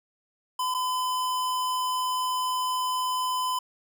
square tone with dropouts, 1013 Hz, B5, 44 cents sharp, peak -26 dBFS, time 0.59-3.59 s, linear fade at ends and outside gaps 5 ms, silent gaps 0.742-0.746 s, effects none

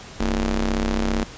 sawtooth ring-modulated tone, 97.7 Hz, G2, 5 cents flat, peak -13 dBFS, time 0.2-1.24 s, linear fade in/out 5 ms, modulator 129 Hz, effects pink hiss -40 dBFS RMS until 1.37 s + resampled to 16000 Hz

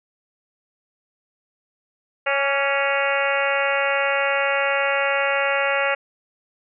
harmonic tone with a mistuned harmonic, 277.4 Hz, C#4, 1 cent sharp, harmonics 2 / 3 / 4 / 5 / 6 / 7 / 8 / 9 / 10, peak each -23 / -28 / -31 / -26 / -29 / -27 / -28 / -30 / -29 dBFS, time 2.26-5.95 s, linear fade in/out 10 ms, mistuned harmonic 4, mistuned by +36 cents, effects none

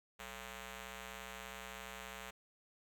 5% pulse ring-modulated tone, 248.6 Hz, B3, 12 cents sharp, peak -32 dBFS, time 0.19-2.31 s, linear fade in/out 10 ms, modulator 307 Hz, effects none

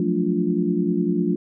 sine tone cluster, 175.4 / 185.4 / 219.1 / 291.1 / 350.5 Hz, F3 / F#3 / A3 / D4 / F4, +8 / +4 / -7 / -15 / +6 cents, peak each -25 dBFS, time 0-1.36 s, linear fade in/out 2 ms, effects none

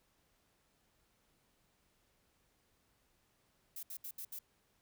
violet noise bursts at uneven times, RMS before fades -45 dBFS, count 5, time 3.76-3.83 / 3.9-3.97 / 4.04-4.11 / 4.18-4.25 / 4.32-4.39 s, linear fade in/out 5 ms, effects pink hiss -75 dBFS RMS until 4.81 s

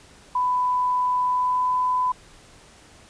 sine tone with pitch glide, 997 to 1003.9 Hz, B5 to B5, +16 to +28 cents, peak -19 dBFS, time 0.35-2.12 s, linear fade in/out 5 ms, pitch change +12 cents, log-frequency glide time 1.26-1.73 s, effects pink hiss -50 dBFS RMS until 3.09 s + resampled to 22050 Hz

